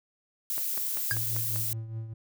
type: noise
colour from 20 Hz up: violet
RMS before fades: -31 dBFS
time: 0.5-1.73 s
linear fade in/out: 0 ms
type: click train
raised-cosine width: 0.5 ms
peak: -25 dBFS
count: 6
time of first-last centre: 0.58-1.56 s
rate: 5.1 Hz
type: tone with exponential decay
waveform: square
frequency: 1633 Hz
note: G#6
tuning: 30 cents flat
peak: -23 dBFS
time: 1.11-1.19 s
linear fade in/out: 0 ms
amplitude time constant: 16 ms
type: tone with tremolo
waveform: triangle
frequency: 112 Hz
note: A2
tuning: 31 cents sharp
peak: -29 dBFS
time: 1.11-2.14 s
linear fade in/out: 10 ms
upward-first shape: triangle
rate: 4.9 Hz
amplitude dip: 65%
effects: none